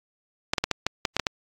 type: clicks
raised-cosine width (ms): 0.2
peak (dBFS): -5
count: 9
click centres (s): 0.535 / 0.582 / 0.64 / 0.713 / 0.866 / 1.052 / 1.166 / 1.197 / 1.268
effects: AAC 48 kbps